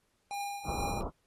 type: tone with tremolo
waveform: square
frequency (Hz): 807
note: G#5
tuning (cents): -50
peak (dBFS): -34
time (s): 0.31-1.01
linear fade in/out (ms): 0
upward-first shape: triangle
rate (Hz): 2.4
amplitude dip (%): 60
type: low-pass noise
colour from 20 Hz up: pink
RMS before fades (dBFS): -36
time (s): 0.64-1.11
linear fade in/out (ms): 50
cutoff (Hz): 1300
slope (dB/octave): 96
effects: pink hiss -75 dBFS RMS until 1.26 s + AAC 32 kbps